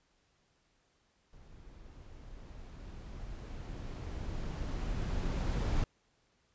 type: noise with level ramp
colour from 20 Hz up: brown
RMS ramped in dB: -55 to -30 dBFS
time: 1.33-5.84 s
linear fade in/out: 2 ms
effects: pink hiss -73 dBFS RMS until 6.54 s + resampled to 16000 Hz